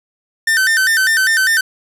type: tone with vibrato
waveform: 45% pulse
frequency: 1661.2 Hz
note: G#6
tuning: in tune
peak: -11 dBFS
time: 0.47-1.61 s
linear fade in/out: 5 ms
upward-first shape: square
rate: 5 Hz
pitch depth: 140 cents each way
effects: resampled to 32000 Hz + 7-bit